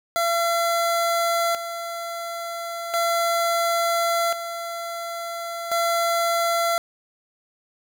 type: tone with tremolo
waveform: 25% pulse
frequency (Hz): 679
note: F5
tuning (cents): -49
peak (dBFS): -16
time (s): 0.16-6.78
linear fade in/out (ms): 0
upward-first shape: square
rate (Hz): 0.36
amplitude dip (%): 65
effects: none